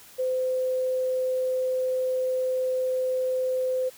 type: tone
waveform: sine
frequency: 513 Hz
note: C5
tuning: 34 cents flat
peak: -23 dBFS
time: 0.18-3.9 s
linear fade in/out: 20 ms
effects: white hiss -50 dBFS RMS until 3.97 s